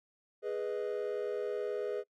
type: chord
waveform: triangle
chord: G# minor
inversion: none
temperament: equal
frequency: 415.3 / 493.9 / 622.3 Hz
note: G#4 / B4 / D#5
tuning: 0 / 0 / 0 cents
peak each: -33 / -35 / -39 dBFS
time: 0.42-2.04 s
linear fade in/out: 50 ms
effects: noise-tail reverb RT60 0.1 s tail -26 dB re dry + tanh soft clip ceiling -25 dBFS